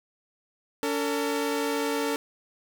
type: tone pair together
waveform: sawtooth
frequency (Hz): 284.8 / 452.1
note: C#4 / A4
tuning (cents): +47 / +47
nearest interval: minor sixth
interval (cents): 800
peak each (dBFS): -25 / -24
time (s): 0.83-2.16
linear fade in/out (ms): 0
effects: none